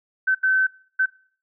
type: tone bursts at uneven times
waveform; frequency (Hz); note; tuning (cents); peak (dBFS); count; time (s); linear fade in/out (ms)
sine; 1532; G6; -40; -16; 3; 0.27-0.35 / 0.43-0.67 / 0.99-1.06; 10
effects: noise-tail reverb RT60 0.5 s tail -21 dB re dry